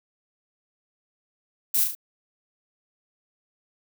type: noise with echo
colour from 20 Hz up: violet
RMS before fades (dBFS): -22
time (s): 1.74-1.84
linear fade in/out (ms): 5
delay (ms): 37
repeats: 3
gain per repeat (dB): -5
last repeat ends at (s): 1.951
effects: none